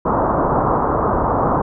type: low-pass noise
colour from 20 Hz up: white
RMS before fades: -17 dBFS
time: 0.05-1.62 s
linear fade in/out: 10 ms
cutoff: 1200 Hz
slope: 48 dB/octave
effects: none